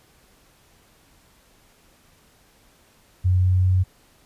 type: tone with pitch steps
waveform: sine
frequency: 91.5 / 92.03 / 92.56 Hz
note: F#2 / F#2 / F#2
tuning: -19 / -9 / +1 cents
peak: -15 dBFS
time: 3.24-3.84 s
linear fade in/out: 20 ms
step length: 200 ms
effects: pink hiss -57 dBFS RMS until 4.25 s + resampled to 32000 Hz